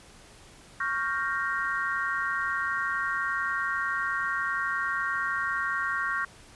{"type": "chord", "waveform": "sine", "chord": "G half-diminished seventh", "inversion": "second", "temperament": "equal", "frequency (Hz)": [1108.7, 1396.9, 1568, 1864.7], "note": ["Db6", "F6", "G6", "Bb6"], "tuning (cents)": [0, 0, 0, 0], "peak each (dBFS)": -32, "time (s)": [0.8, 6.25], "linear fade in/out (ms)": 5, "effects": ["pink hiss -52 dBFS RMS until 6.55 s", "resampled to 24000 Hz"]}